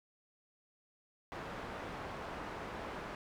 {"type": "low-pass noise", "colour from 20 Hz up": "white", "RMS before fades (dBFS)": -44, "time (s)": [1.32, 3.15], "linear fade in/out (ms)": 0, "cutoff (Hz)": 1200, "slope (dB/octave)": 12, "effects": []}